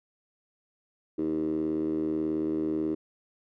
10% pulse tone with band-pass filter, 78.4 Hz, D#2, 14 cents sharp, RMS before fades -29 dBFS, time 1.18-2.95 s, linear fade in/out 10 ms, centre 340 Hz, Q 7.4, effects none

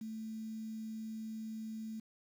sine tone with quantisation, 220.2 Hz, A3, 2 cents sharp, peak -40 dBFS, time 0.01-2 s, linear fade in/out 5 ms, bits 10, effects none

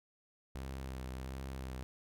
sawtooth tone with vibrato, 65.41 Hz, C2, in tune, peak -37 dBFS, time 0.55-1.83 s, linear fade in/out 0 ms, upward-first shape sine, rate 1.4 Hz, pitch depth 33 cents each way, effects none

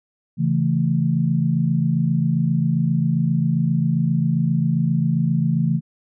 sine chord, A major, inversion first, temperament just, 137.5 / 165 / 220 Hz, C#3 / E3 / A3, -14 / +2 / 0 cents, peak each -21 / -19 / -23 dBFS, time 0.37-5.81 s, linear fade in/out 50 ms, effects none

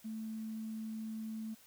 triangle tone, 220 Hz, A3, in tune, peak -35 dBFS, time 0.04-1.55 s, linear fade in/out 20 ms, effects tanh soft clip ceiling -37 dBFS + white hiss -62 dBFS RMS until 1.66 s

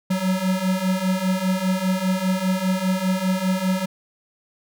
square beating tone pair, 183.9 / 188.9 Hz, F#3 / F#3, -10 / +36 cents, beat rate 5 Hz, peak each -25 / -22 dBFS, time 0.1-3.86 s, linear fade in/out 10 ms, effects none

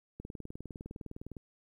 click train, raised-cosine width 3 ms, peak -30 dBFS, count 24, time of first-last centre 0.2-1.368 s, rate 19.7 Hz, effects 11-bit

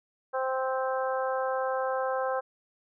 harmonic tone, 261.6 Hz, C4, in tune, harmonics 2 / 3 / 4 / 5 / 6, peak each -29 / -33 / -35 / -37 / -39 dBFS, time 0.33-2.41 s, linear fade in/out 20 ms, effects none

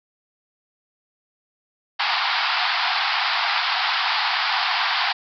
pink band-pass noise, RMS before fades -22 dBFS, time 1.99-5.13 s, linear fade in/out 10 ms, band 720 to 5000 Hz, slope 96 dB/octave, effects none

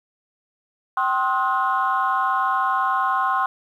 sine tone cluster, 773 / 1057 / 1271 / 1452 Hz, G5 / C6 / D#6 / F#6, -24 / +17 / +36 / -33 cents, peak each -24 / -20 / -25 / -27 dBFS, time 0.97-3.46 s, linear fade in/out 2 ms, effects tanh soft clip ceiling -10 dBFS + 9-bit

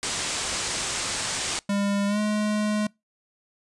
white low-pass noise, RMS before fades -29 dBFS, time 0.03-1.59 s, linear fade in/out 0 ms, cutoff 8900 Hz, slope 48 dB/octave
square tone with pitch glide, 201 to 211.1 Hz, G3 to G#3, +44 to +29 cents, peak -23 dBFS, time 1.69-2.87 s, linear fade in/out 5 ms, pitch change +85 cents, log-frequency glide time 2.07-2.19 s
effects noise-tail reverb RT60 0.2 s tail -24 dB re dry + resampled to 24000 Hz

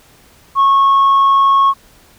sine tone, 1097 Hz, C#6, 18 cents flat, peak -5 dBFS, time 0.55-1.74 s, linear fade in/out 50 ms, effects tanh soft clip ceiling -6 dBFS + pink hiss -47 dBFS RMS until 2.18 s

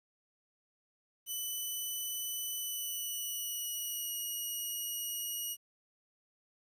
5% pulse tone with pitch glide, 2993 to 2898 Hz, F#7 to F#7, +19 to -37 cents, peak -28 dBFS, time 1.26-5.57 s, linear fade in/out 50 ms, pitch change -56 cents, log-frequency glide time 2.56-4.16 s, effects 11-bit

